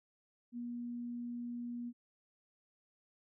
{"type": "tone", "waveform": "sine", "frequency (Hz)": 240, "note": "B3", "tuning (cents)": -49, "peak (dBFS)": -39, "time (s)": [0.52, 1.93], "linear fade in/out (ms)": 50, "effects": []}